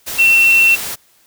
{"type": "tone in noise", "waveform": "sine", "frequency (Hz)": 2706, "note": "E7", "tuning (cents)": 45, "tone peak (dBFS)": -7, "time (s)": [0.18, 0.76], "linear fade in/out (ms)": 20, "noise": "white", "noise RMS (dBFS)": -24, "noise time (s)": [0.06, 0.96], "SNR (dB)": 14, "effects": ["white hiss -53 dBFS RMS until 1.26 s"]}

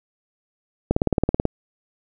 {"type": "click train", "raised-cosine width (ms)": 2, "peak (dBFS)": -4, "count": 11, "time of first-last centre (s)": [0.91, 1.453], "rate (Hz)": 18.4, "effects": []}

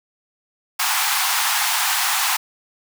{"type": "high-pass noise", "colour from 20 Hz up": "pink", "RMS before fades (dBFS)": -20, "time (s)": [0.79, 2.37], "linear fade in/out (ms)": 10, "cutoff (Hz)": 740, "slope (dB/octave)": 96, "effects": []}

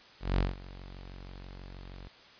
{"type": "tone with ADSR envelope", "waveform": "sawtooth", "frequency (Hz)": 46.25, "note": "F#1", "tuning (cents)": 0, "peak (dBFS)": -20, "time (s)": [0.2, 2.08], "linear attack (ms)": 180, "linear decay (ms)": 170, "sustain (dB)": -20, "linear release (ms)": 6, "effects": ["white hiss -55 dBFS RMS until 2.39 s", "resampled to 11025 Hz"]}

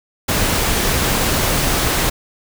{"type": "noise", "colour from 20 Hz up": "pink", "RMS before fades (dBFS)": -17, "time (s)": [0.28, 2.1], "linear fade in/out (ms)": 10, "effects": []}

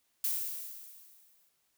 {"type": "noise with exponential decay", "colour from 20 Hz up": "violet", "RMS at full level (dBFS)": -30, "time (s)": [0.24, 1.49], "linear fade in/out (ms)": 2, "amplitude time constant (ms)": 270, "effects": ["white hiss -75 dBFS RMS until 1.77 s"]}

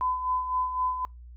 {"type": "tone with tremolo", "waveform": "sine", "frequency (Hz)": 1011, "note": "B5", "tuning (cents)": 40, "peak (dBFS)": -23, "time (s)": [0.01, 1.05], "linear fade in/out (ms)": 0, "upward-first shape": "sine", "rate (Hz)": 3.9, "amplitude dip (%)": 60, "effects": ["noise-tail reverb RT60 0.2 s tail -25 dB re dry", "added 60 Hz sine -43 dBFS peak until 1.36 s"]}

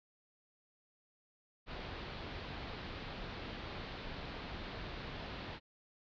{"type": "low-pass noise", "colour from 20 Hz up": "pink", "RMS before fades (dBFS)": -45, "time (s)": [1.66, 5.6], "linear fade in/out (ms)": 50, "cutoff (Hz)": 4500, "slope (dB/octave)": 48, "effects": []}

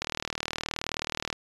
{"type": "click train", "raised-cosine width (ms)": 0.2, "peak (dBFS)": -12, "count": 52, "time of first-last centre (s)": [0.02, 1.328], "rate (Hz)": 39, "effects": ["resampled to 24000 Hz"]}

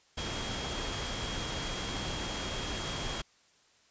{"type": "tone in noise", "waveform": "sine", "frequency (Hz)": 3266, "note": "G#7", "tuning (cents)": -30, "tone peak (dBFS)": -42, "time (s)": [0.17, 3.22], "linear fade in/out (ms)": 10, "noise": "pink", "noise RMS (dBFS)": -36, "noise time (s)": [0.17, 3.22], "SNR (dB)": -9, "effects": ["white hiss -65 dBFS RMS until 3.9 s", "resampled to 16000 Hz"]}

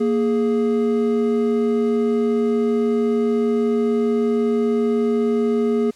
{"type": "tone pair together", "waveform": "triangle", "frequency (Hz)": [233.1, 416.9], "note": ["A#3", "G#4"], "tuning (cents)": [0, 7], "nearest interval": "minor seventh", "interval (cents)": 1007, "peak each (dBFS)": -17, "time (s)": [0, 5.91], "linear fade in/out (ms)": 10, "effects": ["white hiss -51 dBFS RMS until 5.95 s", "low-pass 8000 Hz 12 dB/octave"]}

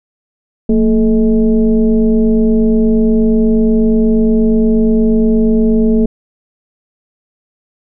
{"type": "tone with frequency modulation", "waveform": "sine", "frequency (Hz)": 227.2, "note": "A#3", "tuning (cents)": -44, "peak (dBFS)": -7, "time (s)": [0.69, 6.06], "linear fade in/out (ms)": 5, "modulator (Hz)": 203, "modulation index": 0.91, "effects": []}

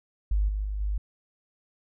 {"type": "tone with level steps", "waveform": "sine", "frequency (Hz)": 50.9, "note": "G#1", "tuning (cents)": -34, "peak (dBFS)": [-21, -26, -28, -25], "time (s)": [0.31, 0.98], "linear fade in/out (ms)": 5, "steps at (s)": [0.48, 0.64, 0.8], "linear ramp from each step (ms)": 10, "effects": []}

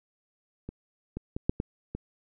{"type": "clicks", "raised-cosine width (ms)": 3, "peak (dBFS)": [-24, -21, -19, -10, -16, -21], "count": 6, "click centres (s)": [0.69, 1.17, 1.365, 1.495, 1.601, 1.95], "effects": []}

